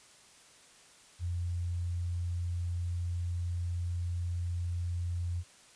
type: tone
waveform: sine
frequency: 87.31 Hz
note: F2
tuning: in tune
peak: -31 dBFS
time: 1.19-5.44 s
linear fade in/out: 50 ms
effects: white hiss -58 dBFS RMS until 5.75 s + resampled to 22050 Hz